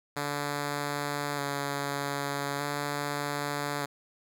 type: tone with vibrato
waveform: 5% pulse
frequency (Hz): 143.2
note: D3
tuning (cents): -43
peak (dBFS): -19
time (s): 0.16-3.86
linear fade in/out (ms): 10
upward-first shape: square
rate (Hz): 0.41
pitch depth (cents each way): 17
effects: none